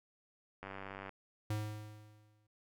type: click train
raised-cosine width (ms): 0.5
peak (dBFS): -30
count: 46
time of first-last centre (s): 0.63-1.093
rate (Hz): 97.2
type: tone with exponential decay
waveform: square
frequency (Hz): 106.4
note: G#2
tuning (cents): +42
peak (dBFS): -34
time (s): 1.5-2.47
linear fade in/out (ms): 5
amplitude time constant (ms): 210
effects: none